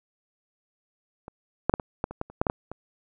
clicks, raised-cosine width 1 ms, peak -25 / -6 / -6 / -17 / -11 / -23 / -15 / -30 / -8 / -9 / -11 / -22 dBFS, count 12, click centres 1.281 / 1.696 / 1.739 / 1.798 / 2.041 / 2.11 / 2.214 / 2.3 / 2.415 / 2.468 / 2.499 / 2.716 s, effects none

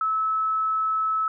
sine tone, 1300 Hz, E6, 24 cents flat, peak -21 dBFS, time 0.01-1.28 s, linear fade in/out 2 ms, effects none

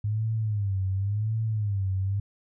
sine tone with vibrato, 102.9 Hz, G#2, 16 cents flat, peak -24 dBFS, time 0.04-2.2 s, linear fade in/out 5 ms, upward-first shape sine, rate 0.92 Hz, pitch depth 140 cents each way, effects none

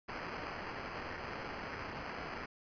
white noise with sample-and-hold, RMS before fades -43 dBFS, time 0.08-2.46 s, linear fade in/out 10 ms, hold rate 3675 Hz, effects resampled to 11025 Hz

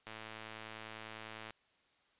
click train, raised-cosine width 0.3 ms, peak -30 dBFS, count 159, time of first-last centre 0.07-1.506 s, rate 110 Hz, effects white hiss -72 dBFS RMS until 2.19 s + resampled to 8000 Hz

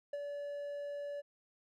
triangle tone with ADSR envelope, 575 Hz, D5, 37 cents flat, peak -33 dBFS, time 0.13-1.22 s, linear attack 5 ms, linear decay 35 ms, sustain -4 dB, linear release 26 ms, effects none

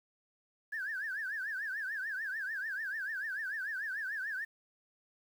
sine tone with vibrato, 1651 Hz, G#6, 11 cents flat, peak -34 dBFS, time 0.72-4.45 s, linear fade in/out 10 ms, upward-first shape triangle, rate 6.8 Hz, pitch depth 200 cents each way, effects tanh soft clip ceiling -31 dBFS + 10-bit

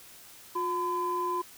sine tone pair together, 357.3 / 1014.4 Hz, F4 / B5, +40 / +46 cents, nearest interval octave + tritone, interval 1806 cents, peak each -32 / -28 dBFS, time 0.55-1.42 s, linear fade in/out 10 ms, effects tanh soft clip ceiling -21 dBFS + white hiss -51 dBFS RMS until 1.57 s

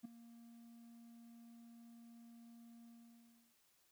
triangle tone with ADSR envelope, 233.1 Hz, A#3, in tune, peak -40 dBFS, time 0.03-3.56 s, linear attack 21 ms, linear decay 7 ms, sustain -15 dB, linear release 700 ms, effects white hiss -75 dBFS RMS until 3.91 s

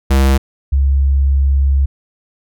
square / sine tone pair in turn, 67.2 / 68.57 Hz, C2 / C#2, +47 / -18 cents, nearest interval unison, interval 35 cents, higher second, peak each -9 dBFS, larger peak neither, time 0.1-0.38 / 0.72-1.86 s, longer second, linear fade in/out 10 ms, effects none

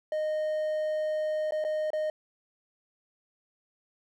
triangle tone with dropouts, 617 Hz, D#5, 15 cents flat, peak -25 dBFS, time 0.12-2.1 s, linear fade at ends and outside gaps 2 ms, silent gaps 1.509-1.521 / 1.641-1.648 / 1.904-1.932 s, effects none

